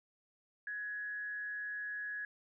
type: tone with frequency modulation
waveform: sine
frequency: 1678 Hz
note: G#6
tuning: 17 cents sharp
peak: -38 dBFS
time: 0.67-2.25 s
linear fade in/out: 2 ms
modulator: 185 Hz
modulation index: 0.26
effects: none